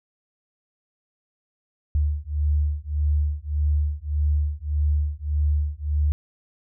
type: beating tone pair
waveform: sine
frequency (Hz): 73.42 / 75.12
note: D2 / D2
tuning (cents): 0 / +40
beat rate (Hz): 1.7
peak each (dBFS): -23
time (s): 1.95-6.12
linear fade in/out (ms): 0
effects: none